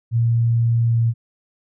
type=tone with pitch glide; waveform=sine; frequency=116.54 to 115.67 Hz; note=A#2 to A#2; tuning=0 to -13 cents; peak=-14 dBFS; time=0.11-1.14 s; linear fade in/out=50 ms; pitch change=-13 cents; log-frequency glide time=0.86-0.98 s; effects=none